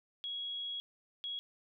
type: tone bursts at uneven times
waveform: sine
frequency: 3322 Hz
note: G#7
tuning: in tune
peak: -37 dBFS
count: 2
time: 0.24-0.8 / 1.24-1.39 s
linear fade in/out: 0 ms
effects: none